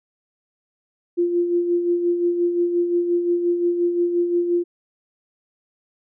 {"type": "tone with tremolo", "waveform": "sine", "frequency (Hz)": 348.1, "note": "F4", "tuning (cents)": -6, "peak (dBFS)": -15, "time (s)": [1.17, 4.64], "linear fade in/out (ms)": 20, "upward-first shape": "sine", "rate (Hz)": 5.7, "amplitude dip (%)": 50, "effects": []}